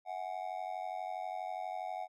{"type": "tone with amplitude modulation", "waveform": "triangle", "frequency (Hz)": 740, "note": "F#5", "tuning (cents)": 0, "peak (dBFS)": -31, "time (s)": [0.05, 2.08], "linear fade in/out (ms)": 50, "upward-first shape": "sine", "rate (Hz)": 92.3, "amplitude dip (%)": 100, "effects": []}